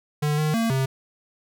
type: tone with pitch steps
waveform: square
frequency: 149.2 / 153.3 / 228 / 133.2 Hz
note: D3 / D#3 / A#3 / C3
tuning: +28 / -25 / -38 / +31 cents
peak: -21 dBFS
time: 0.22-0.86 s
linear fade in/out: 10 ms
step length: 160 ms
effects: none